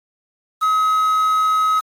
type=tone with quantisation; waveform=triangle; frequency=1274 Hz; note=D#6; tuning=41 cents sharp; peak=-12 dBFS; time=0.61-1.81 s; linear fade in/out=20 ms; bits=6; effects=AAC 48 kbps